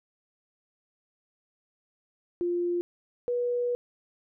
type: tone pair in turn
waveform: sine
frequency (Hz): 349.6 / 486.1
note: F4 / B4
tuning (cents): +2 / -28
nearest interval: tritone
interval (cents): 570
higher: second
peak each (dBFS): -25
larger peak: neither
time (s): 2.41-2.81 / 3.28-3.75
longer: second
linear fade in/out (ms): 0
effects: none